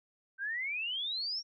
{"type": "exponential sweep", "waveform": "sine", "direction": "up", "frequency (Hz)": [1534, 5670], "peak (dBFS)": -33, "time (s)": [0.38, 1.43], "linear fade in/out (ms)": 50, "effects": []}